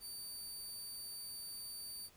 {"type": "tone", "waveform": "20% pulse", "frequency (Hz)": 4603, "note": "D8", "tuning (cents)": -36, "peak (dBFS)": -39, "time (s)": [0, 2.1], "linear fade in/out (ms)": 50, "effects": ["pink hiss -65 dBFS RMS until 2.16 s"]}